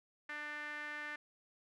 sawtooth tone with band-pass filter, 297.6 Hz, D4, 23 cents sharp, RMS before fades -44 dBFS, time 0.29-1.16 s, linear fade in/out 5 ms, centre 1800 Hz, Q 4.6, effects none

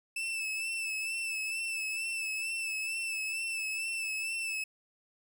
40% pulse tone with vibrato, 2637 Hz, E7, in tune, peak -32 dBFS, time 0.16-4.64 s, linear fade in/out 5 ms, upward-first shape sine, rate 2.2 Hz, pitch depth 39 cents each way, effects none

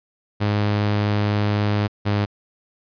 sawtooth tone pair in turn, 103.83 / 102.82 Hz, G#2 / G#2, 0 / -17 cents, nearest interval unison, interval 17 cents, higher first, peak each -14 dBFS, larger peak neither, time 0.4-1.88 / 2.05-2.26 s, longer first, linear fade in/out 20 ms, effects resampled to 11025 Hz

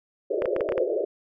pink band-pass noise, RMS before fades -26 dBFS, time 0.3-1.05 s, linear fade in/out 10 ms, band 350 to 620 Hz, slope 96 dB/octave
clicks, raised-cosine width 0.5 ms, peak -16 dBFS, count 7, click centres 0.421 / 0.457 / 0.564 / 0.608 / 0.69 / 0.722 / 0.779 s
effects none

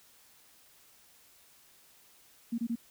sine tone bursts, 233.1 Hz, A#3, in tune, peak -29 dBFS, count 3, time 2.52-2.757 s, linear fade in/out 10 ms, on 63 ms, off 24 ms, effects white hiss -61 dBFS RMS until 2.9 s

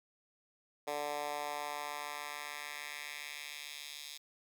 10% pulse tone with high-pass filter sweep, 146.83 Hz, D3, in tune, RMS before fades -42 dBFS, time 0.87-4.18 s, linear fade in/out 10 ms, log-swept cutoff 550 to 3800 Hz, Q 1.5, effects none

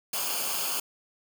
white noise with comb filter, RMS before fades -30 dBFS, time 0.13-0.8 s, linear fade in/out 5 ms, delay 0.52 ms, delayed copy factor -0.7, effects none

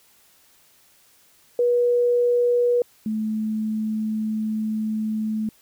sine tone pair in turn, 484.3 / 217 Hz, B4 / A3, -34 / -24 cents, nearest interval octave + major second, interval 1390 cents, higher first, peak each -16 / -22 dBFS, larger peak first, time 1.59-2.82 / 3.06-5.49 s, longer second, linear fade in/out 2 ms, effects white hiss -57 dBFS RMS until 5.61 s

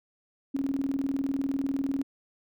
sine tone with tremolo, 274.1 Hz, C#4, 19 cents flat, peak -24 dBFS, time 0.54-2.03 s, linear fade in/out 10 ms, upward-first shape square, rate 20 Hz, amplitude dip 65%, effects none

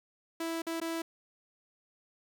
sawtooth tone with dropouts, 329.6 Hz, E4, in tune, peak -29 dBFS, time 0.4-1.02 s, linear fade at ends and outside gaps 5 ms, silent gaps 0.62-0.667 / 0.802-0.814 s, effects 10-bit

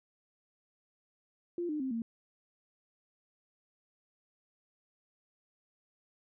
sine tone with pitch steps, 347.4 / 302.4 / 263.3 / 229.2 Hz, F4 / D#4 / C4 / A#3, -9 / -49 / +11 / -29 cents, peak -32 dBFS, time 1.58-2.02 s, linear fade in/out 2 ms, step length 110 ms, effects none

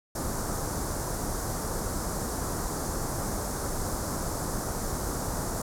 pink band-stop noise, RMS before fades -31 dBFS, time 0.15-5.62 s, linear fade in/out 5 ms, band 1400 to 5600 Hz, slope 24 dB/octave, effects low-pass 12000 Hz 12 dB/octave

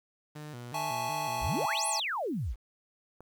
sawtooth tone with vibrato, 135.1 Hz, C#3, 44 cents flat, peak -37 dBFS, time 0.35-1.66 s, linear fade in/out 10 ms, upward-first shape square, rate 2.7 Hz, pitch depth 190 cents each way
square chord, A major seventh, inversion second, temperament equal, 659.3 / 830.6 / 880 / 1108.7 Hz, E5 / G#5 / A5 / C#6, 0 / 0 / 0 / 0 cents, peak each -41 / -36 / -36 / -41 dBFS, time 0.74-2 s, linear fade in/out 5 ms
sine exponential two-way sweep, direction up then down, 40.33 to 11175 to 40.33 Hz, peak -30 dBFS, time 1.4-2.56 s, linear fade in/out 50 ms, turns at 1.87 s
click, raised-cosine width 1 ms, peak -35 dBFS, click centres 3.206 s
effects 10-bit

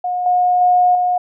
sine tone with level steps, 721 Hz, F#5, 45 cents flat, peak -17 / -11 / -9 / -13 dBFS, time 0.04-1.18 s, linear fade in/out 5 ms, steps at 0.26 / 0.61 / 0.95 s, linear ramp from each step 2 ms, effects none

